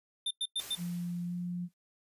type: tone bursts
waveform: square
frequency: 3586 Hz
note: A7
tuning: 32 cents sharp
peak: -31 dBFS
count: 4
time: 0.26-0.752 s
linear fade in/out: 5 ms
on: 48 ms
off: 100 ms
type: noise with exponential decay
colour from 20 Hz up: white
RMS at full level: -42 dBFS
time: 0.59-1.74 s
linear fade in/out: 5 ms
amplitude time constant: 250 ms
type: tone with pitch glide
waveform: sine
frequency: 174.61 to 176.54 Hz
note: F3 to F3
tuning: 0 to +19 cents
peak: -33 dBFS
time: 0.77-1.69 s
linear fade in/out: 50 ms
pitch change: +19 cents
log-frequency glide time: 1.27-1.33 s
effects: noise-tail reverb RT60 0.1 s tail -20 dB re dry + resampled to 32000 Hz